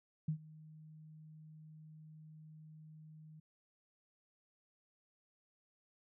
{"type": "tone with ADSR envelope", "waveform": "sine", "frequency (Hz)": 155.6, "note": "D#3", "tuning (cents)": 0, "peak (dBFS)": -31, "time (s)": [0.28, 3.4], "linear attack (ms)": 6, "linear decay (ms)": 88, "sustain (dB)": -22, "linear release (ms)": 6, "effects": []}